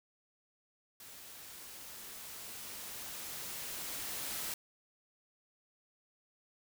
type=noise with level ramp; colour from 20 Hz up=white; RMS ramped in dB=-52 to -39 dBFS; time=1-4.54 s; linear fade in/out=2 ms; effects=none